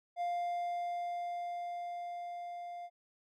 triangle tone with level ramp, 700 Hz, F5, 4 cents sharp, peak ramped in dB -30 to -40 dBFS, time 0.16-2.9 s, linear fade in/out 50 ms, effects none

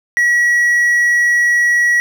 triangle tone, 1923 Hz, B6, 47 cents flat, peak -8 dBFS, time 0.17-2 s, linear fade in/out 0 ms, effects 8-bit

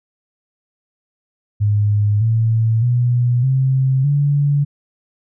sine tone with pitch steps, 103.83 / 112.58 / 122.06 / 132.34 / 143.48 Hz, G#2 / A2 / B2 / C3 / D3, 0 / +40 / -20 / +20 / -40 cents, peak -12 dBFS, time 1.6-4.65 s, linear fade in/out 20 ms, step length 610 ms, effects none

